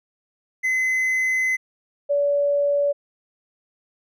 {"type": "tone pair in turn", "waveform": ["triangle", "sine"], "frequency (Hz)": [2040, 572.5], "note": ["C7", "D5"], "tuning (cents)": [-44, -44], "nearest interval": "octave + minor seventh", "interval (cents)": 2200, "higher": "first", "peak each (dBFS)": -17, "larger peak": "neither", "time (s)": [[0.63, 1.57], [2.09, 2.93]], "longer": "first", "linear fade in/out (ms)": 20, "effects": []}